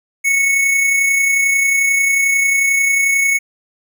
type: tone with amplitude modulation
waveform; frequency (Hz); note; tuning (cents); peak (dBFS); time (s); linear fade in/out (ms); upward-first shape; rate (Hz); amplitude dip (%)
square; 2209; C#7; -7; -11; 0.24-3.39; 20; sine; 31.2; 35
effects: none